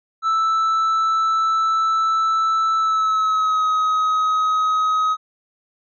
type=tone with pitch glide; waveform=triangle; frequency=1318.5 to 1266.3 Hz; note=E6 to D#6; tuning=0 to +30 cents; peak=-14 dBFS; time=0.22-5.17 s; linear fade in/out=50 ms; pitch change=-70 cents; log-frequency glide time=2.76-3.64 s; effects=resampled to 16000 Hz